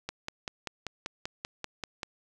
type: click train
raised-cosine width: 0.2 ms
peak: -17 dBFS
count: 11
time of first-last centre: 0.09-2.032 s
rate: 5.15 Hz
effects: none